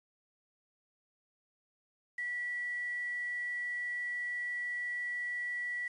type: tone with quantisation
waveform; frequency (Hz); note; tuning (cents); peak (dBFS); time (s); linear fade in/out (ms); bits
sine; 1949; B6; -23; -34; 2.18-5.88; 5; 9
effects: resampled to 22050 Hz